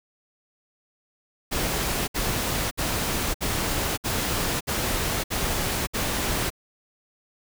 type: noise bursts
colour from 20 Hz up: pink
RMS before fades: -26 dBFS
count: 8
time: 1.51-6.504 s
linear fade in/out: 20 ms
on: 570 ms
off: 62 ms
effects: none